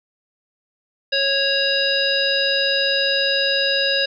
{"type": "harmonic tone with a mistuned harmonic", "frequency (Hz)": 550, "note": "C#5", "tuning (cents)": -14, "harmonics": [1, 3, 5, 7, 9], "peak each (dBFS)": [-23, -23, -23, -23, -23], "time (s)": [1.12, 4.06], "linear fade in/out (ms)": 10, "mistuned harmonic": 5, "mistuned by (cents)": 28, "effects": []}